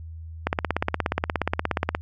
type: click train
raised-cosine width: 0.5 ms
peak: -6 dBFS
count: 26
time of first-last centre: 0.47-1.949 s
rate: 16.9 Hz
effects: added 81 Hz sine -35 dBFS peak until 2.01 s + MP3 96 kbps